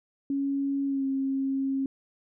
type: tone with pitch glide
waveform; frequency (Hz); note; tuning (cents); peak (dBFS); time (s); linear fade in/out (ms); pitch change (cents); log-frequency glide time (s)
sine; 277.2 to 269.9; C#4 to C#4; 0 to -46; -25; 0.3-1.86; 2; -46; 0.86-1.05
effects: none